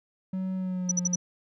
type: tone with pitch glide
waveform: triangle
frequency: 187.6 to 178.61 Hz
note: F#3 to F3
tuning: +24 to +39 cents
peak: -26 dBFS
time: 0.33-1.16 s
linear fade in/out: 5 ms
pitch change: -85 cents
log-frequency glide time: 0.55-0.99 s
type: tone bursts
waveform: sine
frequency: 5930 Hz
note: F#8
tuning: 3 cents sharp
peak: -22 dBFS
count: 4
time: 0.89-1.155 s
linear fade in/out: 5 ms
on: 25 ms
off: 55 ms
effects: none